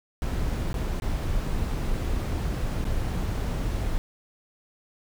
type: noise with dropouts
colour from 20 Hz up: brown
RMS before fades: -27 dBFS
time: 0.22-3.98 s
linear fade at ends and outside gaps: 0 ms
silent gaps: 0.73-0.742 / 0.999-1.021 / 2.843-2.851 s
effects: none